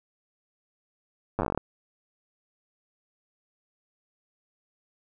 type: slowing click train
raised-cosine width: 1 ms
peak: -13 dBFS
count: 12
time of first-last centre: 1.39-1.576 s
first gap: 9 ms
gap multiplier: 1.12
effects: none